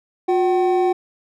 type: tone pair together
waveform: triangle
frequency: 359.1 / 760.4 Hz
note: F4 / F#5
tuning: +48 / +47 cents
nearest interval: octave + minor second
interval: 1299 cents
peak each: -14 / -18 dBFS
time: 0.28-0.93 s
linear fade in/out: 10 ms
effects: none